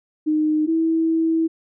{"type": "tone pair in turn", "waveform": "sine", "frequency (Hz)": [307.5, 325.1], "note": ["D#4", "E4"], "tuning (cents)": [-20, -24], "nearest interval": "minor second", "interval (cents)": 96, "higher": "second", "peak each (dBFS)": -16, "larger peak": "neither", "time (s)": [[0.26, 0.67], [0.67, 1.48]], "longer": "second", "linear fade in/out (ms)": 20, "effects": []}